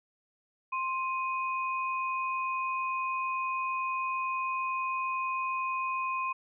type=tone pair together; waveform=sine; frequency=1051.1 / 2500 Hz; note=C6 / D#7; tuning=+8 / +8 cents; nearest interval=octave + minor third; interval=1500 cents; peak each=-30 / -36 dBFS; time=0.72-6.33 s; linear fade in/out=10 ms; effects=none